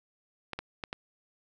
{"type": "clicks", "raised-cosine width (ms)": 0.3, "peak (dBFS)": -19, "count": 4, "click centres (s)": [0.533, 0.59, 0.838, 0.929], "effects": []}